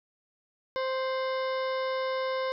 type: harmonic tone with a mistuned harmonic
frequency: 523.3 Hz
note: C5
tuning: in tune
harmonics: 1 / 2 / 3 / 4 / 6 / 7 / 8 / 9 / 10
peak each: -29 / -34 / -41 / -41 / -48 / -45 / -51 / -52 / -50 dBFS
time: 0.76-2.52 s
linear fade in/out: 0 ms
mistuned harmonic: 6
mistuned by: -98 cents
effects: none